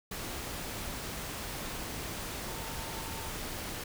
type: tone in noise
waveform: sine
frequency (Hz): 900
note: A5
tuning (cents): +39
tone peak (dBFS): -47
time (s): 2.48-3.3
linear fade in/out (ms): 5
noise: pink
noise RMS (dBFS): -39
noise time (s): 0.11-3.84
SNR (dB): -11
effects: none